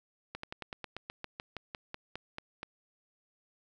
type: slowing click train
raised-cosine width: 0.3 ms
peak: -23 dBFS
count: 16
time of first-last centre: 0.35-2.631 s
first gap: 84 ms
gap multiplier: 1.08
effects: none